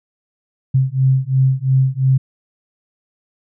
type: beating tone pair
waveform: sine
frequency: 130.81 / 133.71 Hz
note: C3 / C3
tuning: 0 / +38 cents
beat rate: 2.9 Hz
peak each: -15 / -15 dBFS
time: 0.74-2.18 s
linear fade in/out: 10 ms
effects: none